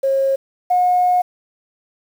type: tone pair in turn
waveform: sine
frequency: 541 / 722.1 Hz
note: C#5 / F#5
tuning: -42 / -42 cents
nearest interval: perfect fourth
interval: 500 cents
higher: second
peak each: -13 / -11 dBFS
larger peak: second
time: 0.03-0.36 / 0.7-1.22 s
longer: second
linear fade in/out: 10 ms
effects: tanh soft clip ceiling -7 dBFS + 7-bit